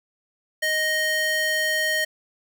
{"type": "tone with high-pass filter", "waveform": "square", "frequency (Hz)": 622.3, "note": "D#5", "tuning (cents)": 0, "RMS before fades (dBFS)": -23, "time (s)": [0.62, 2.05], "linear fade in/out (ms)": 10, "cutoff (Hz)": 1300, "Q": 6, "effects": []}